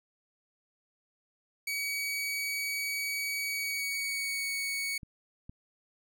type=tone with pitch glide; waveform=sawtooth; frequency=2265 to 2229 Hz; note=C#7 to C#7; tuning=+37 to +9 cents; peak=-28 dBFS; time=1.67-4.98 s; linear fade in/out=5 ms; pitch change=-28 cents; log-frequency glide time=3.41-4.49 s
type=clicks; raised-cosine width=5 ms; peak=-32 dBFS; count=2; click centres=5.032 / 5.495 s
effects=none